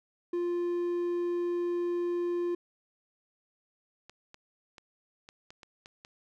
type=tone; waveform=triangle; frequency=349.2 Hz; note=F4; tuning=in tune; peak=-26 dBFS; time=0.33-2.55 s; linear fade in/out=5 ms
type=clicks; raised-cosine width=0.2 ms; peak=-31 dBFS; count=8; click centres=4.096 / 4.344 / 4.782 / 5.289 / 5.505 / 5.632 / 5.859 / 6.049 s
effects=none

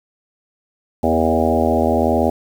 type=harmonic tone with a mistuned harmonic; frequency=80.8 Hz; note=E2; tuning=34 cents flat; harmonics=1 / 3 / 4 / 5 / 6 / 7 / 8 / 9 / 10; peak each=-23 / -19 / -24 / -22 / -24 / -22 / -22 / -23 / -24 dBFS; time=1.03-2.3 s; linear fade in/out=5 ms; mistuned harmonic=7; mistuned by=+15 cents; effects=7-bit

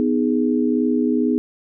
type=chord; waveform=sine; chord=G# minor; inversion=first; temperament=just; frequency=249.2 / 311.5 / 415.3 Hz; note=B3 / D#4 / G#4; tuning=+16 / +2 / 0 cents; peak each=-18 / -21 / -23 dBFS; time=0-1.38 s; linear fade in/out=0 ms; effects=none

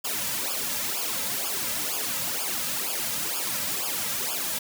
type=noise with flanger; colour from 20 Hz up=white; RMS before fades=-29 dBFS; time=0.04-4.59 s; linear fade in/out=10 ms; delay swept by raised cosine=0.5 to 2.8 ms; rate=2.1 Hz; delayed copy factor=-1; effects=none

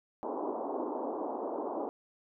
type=band-pass noise; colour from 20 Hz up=pink; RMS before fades=-36 dBFS; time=0.23-1.89 s; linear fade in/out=0 ms; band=260 to 1000 Hz; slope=48 dB/octave; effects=none

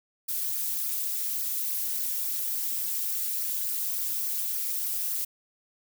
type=noise with flanger; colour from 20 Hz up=violet; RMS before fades=-30 dBFS; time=0.28-5.25 s; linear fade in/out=10 ms; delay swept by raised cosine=0.27 to 5.87 ms; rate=3.5 Hz; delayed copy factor=-0.95; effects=none

